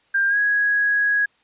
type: tone with pitch glide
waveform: sine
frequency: 1594 to 1660.7 Hz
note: G6 to G#6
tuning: +28 to -1 cents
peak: -16 dBFS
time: 0.14-1.26 s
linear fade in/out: 10 ms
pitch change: +71 cents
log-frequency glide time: 0.28-0.37 s
effects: white hiss -61 dBFS RMS until 1.43 s + resampled to 8000 Hz